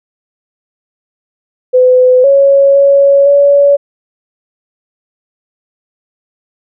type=tone with pitch steps; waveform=sine; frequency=506 / 554 / 558 / 567 Hz; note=B4 / C#5 / C#5 / C#5; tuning=+42 / -1 / +11 / +39 cents; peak=-3 dBFS; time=1.73-3.77 s; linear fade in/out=20 ms; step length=510 ms; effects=none